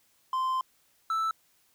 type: tone pair in turn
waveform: triangle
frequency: 1039 / 1319.3 Hz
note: C6 / E6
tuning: -12 / +1 cents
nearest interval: major third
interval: 413 cents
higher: second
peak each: -24 dBFS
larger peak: neither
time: 0.33-0.61 / 1.1-1.31 s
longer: first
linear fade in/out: 2 ms
effects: white hiss -67 dBFS RMS until 1.74 s

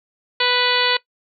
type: harmonic tone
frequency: 493.9 Hz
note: B4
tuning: in tune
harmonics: 1 / 2 / 3 / 4 / 5 / 6 / 7 / 8 / 9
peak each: -24 / -24 / -24 / -24 / -24 / -24 / -24 / -24 / -24 dBFS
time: 0.4-0.97 s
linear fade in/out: 5 ms
effects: noise-tail reverb RT60 0.1 s tail -19 dB re dry

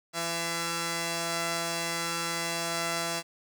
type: tone pair together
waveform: 5% pulse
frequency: 168.1 / 673.1 Hz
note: E3 / E5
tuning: +34 / +36 cents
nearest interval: 2 octaves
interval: 2402 cents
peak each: -21 dBFS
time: 0.13-3.23 s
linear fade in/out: 50 ms
effects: none

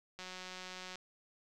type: click train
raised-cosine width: 0.2 ms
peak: -29 dBFS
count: 142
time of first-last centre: 0.19-0.956 s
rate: 184 Hz
effects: none

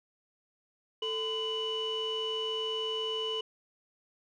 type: tone cluster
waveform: sine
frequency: 441.8 / 1022 / 2966 Hz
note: A4 / C6 / F#7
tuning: +7 / -41 / +4 cents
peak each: -33 / -40 / -32 dBFS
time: 1.02-3.41 s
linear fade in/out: 5 ms
effects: tanh soft clip ceiling -26 dBFS

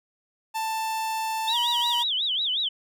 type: tone with pitch glide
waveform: 45% pulse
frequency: 885 to 954 Hz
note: A5 to A#5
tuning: +10 to +40 cents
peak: -26 dBFS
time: 0.54-2.04 s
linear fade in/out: 20 ms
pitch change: +130 cents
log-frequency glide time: 1.5-1.55 s
type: tone with vibrato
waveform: sine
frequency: 3407 Hz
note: G#7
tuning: 44 cents sharp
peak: -23 dBFS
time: 1.47-2.69 s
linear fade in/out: 10 ms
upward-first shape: sine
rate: 5.5 Hz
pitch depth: 240 cents each way
effects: none

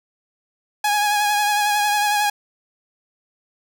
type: tone with vibrato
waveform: sawtooth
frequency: 830.6 Hz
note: G#5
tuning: in tune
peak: -13 dBFS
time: 0.84-2.3 s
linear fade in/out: 5 ms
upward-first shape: triangle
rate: 11 Hz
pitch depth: 33 cents each way
effects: none

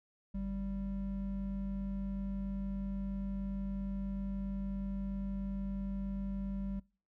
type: tone pair together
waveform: triangle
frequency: 48.49 / 196 Hz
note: G1 / G3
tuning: -18 / 0 cents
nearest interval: 2 octaves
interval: 2418 cents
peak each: -37 / -35 dBFS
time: 0.34-6.8 s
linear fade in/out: 10 ms
effects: noise-tail reverb RT60 0.4 s tail -25 dB re dry

